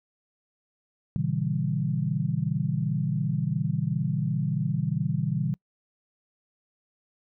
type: chord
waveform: sine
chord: A# diminished seventh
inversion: none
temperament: equal with one note detuned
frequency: 116.54 / 138.59 / 161.42 / 196 Hz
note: A#2 / C#3 / E3 / G3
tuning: 0 / 0 / -36 / 0 cents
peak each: -32 / -28 / -28 / -32 dBFS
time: 1.16-5.54 s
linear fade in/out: 0 ms
effects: noise-tail reverb RT60 0.1 s tail -26 dB re dry